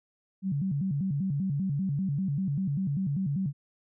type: tone with vibrato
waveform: sine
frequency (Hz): 164.81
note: E3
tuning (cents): 0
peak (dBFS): -26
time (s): 0.42-3.53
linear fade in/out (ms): 50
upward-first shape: square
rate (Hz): 5.1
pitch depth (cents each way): 260
effects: none